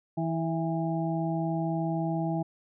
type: harmonic tone with a mistuned harmonic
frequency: 163.2 Hz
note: E3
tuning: 17 cents flat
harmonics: 1 / 2 / 4 / 5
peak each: -29 / -32 / -35 / -36 dBFS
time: 0.17-2.43 s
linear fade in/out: 10 ms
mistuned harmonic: 4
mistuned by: +26 cents
effects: none